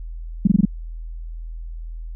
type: tone bursts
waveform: sine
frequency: 195.8 Hz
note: G3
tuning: 2 cents flat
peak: -9 dBFS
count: 5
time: 0.45-0.653 s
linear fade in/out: 5 ms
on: 23 ms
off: 22 ms
effects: added 41 Hz sine -29 dBFS peak until 2.15 s